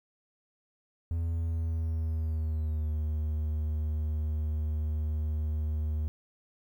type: tone with pitch glide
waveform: triangle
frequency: 83.2 to 76.74 Hz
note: E2 to D#2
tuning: +17 to -23 cents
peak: -26 dBFS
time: 1.11-6.08 s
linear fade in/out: 0 ms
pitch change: -140 cents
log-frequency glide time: 1.21-2.96 s
effects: 11-bit